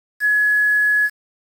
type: tone with quantisation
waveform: sine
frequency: 1691 Hz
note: G#6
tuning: 31 cents sharp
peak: -13 dBFS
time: 0.2-1.1 s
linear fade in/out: 50 ms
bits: 6
effects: AAC 64 kbps